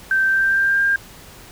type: tone with pitch glide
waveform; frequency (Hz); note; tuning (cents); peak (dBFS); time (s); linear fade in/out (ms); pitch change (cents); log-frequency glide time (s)
sine; 1558 to 1601.8; G6 to G6; -11 to +37; -14; 0.11-0.96; 2; +48; 0.24-0.84
effects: pink hiss -42 dBFS RMS until 1.51 s